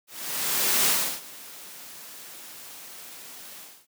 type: noise with ADSR envelope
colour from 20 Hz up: white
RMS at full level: -21 dBFS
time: 0.07-3.87 s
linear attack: 790 ms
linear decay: 340 ms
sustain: -22 dB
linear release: 280 ms
effects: high-pass 150 Hz 12 dB/octave